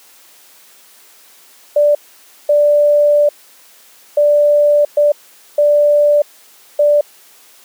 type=tone bursts at uneven times; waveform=sine; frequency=587.3 Hz; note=D5; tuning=in tune; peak=-7 dBFS; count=6; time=1.76-1.95 / 2.49-3.29 / 4.17-4.85 / 4.97-5.12 / 5.58-6.22 / 6.79-7.01 s; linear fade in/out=5 ms; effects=white hiss -45 dBFS RMS until 7.64 s + high-pass 300 Hz 12 dB/octave